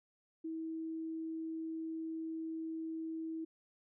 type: tone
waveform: sine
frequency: 322.8 Hz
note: E4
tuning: 36 cents flat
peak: -38 dBFS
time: 0.44-3.45 s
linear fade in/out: 10 ms
effects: none